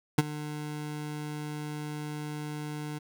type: tone with ADSR envelope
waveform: 25% pulse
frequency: 150 Hz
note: D3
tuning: 37 cents sharp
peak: -13 dBFS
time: 0.18-2.99 s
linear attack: 6 ms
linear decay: 30 ms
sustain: -18 dB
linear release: 14 ms
effects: none